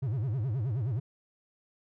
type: tone with vibrato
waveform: triangle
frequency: 119.2 Hz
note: A#2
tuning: 39 cents sharp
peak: -26 dBFS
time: 0.02-1 s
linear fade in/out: 10 ms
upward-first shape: sine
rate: 9.5 Hz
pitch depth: 280 cents each way
effects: none